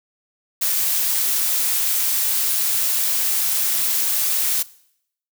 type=noise; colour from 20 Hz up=blue; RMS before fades=-20 dBFS; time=0.61-4.63 s; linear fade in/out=10 ms; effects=noise-tail reverb RT60 0.7 s tail -20 dB re dry